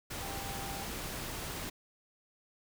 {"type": "tone in noise", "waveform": "sine", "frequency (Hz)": 789, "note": "G5", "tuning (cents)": 11, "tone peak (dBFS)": -44, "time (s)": [0.22, 0.84], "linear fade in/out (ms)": 10, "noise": "pink", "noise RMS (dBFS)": -40, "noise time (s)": [0.1, 1.7], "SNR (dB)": -7, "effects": []}